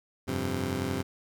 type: chord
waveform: 15% pulse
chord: F suspended second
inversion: none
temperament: just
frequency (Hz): 87.31 / 98.22 / 130.96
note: F2 / G2 / C3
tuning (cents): 0 / +4 / +2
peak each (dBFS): -28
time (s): 0.27-1.03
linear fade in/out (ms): 20
effects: none